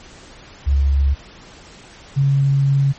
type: tone pair in turn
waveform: sine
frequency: 69.3 / 138.35 Hz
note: C#2 / C#3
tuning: 0 / -3 cents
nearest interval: octave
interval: 1197 cents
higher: second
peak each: -12 dBFS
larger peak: neither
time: 0.66-1.15 / 2.16-2.93 s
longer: second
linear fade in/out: 20 ms
effects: pink hiss -42 dBFS RMS until 2.98 s + MP3 32 kbps